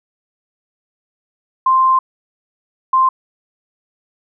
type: tone bursts at uneven times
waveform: sine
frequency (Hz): 1046.5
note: C6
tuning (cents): 0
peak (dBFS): -9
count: 2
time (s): 1.66-1.99 / 2.93-3.09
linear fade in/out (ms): 5
effects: none